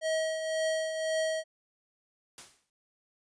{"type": "tone with tremolo", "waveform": "square", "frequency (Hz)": 637, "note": "D#5", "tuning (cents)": 41, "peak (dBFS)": -27, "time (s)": [0.01, 1.44], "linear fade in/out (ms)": 50, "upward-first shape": "triangle", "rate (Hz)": 1.9, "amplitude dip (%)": 55}
{"type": "noise with exponential decay", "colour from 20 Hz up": "white", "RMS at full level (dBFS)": -43, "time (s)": [2.38, 2.7], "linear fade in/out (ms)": 1, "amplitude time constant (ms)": 69}
{"effects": ["resampled to 22050 Hz"]}